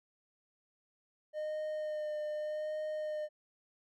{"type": "tone with vibrato", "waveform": "triangle", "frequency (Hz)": 610, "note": "D#5", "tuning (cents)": -34, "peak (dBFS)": -33, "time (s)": [1.33, 3.29], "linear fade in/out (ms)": 50, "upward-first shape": "sine", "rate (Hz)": 0.83, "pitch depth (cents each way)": 17, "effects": []}